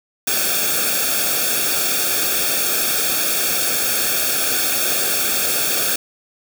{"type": "noise with comb filter", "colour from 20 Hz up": "white", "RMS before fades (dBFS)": -19, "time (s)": [0.27, 5.96], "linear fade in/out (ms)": 5, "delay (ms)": 1, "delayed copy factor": -0.9, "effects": []}